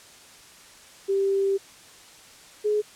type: tone pair in turn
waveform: sine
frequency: 392 / 420.6 Hz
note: G4 / G#4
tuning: 0 / +22 cents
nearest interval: minor second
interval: 122 cents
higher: second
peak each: -20 / -20 dBFS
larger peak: neither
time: 1.08-1.58 / 2.64-2.82 s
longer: first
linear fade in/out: 20 ms
effects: white hiss -49 dBFS RMS until 2.95 s + low-pass 9000 Hz 12 dB/octave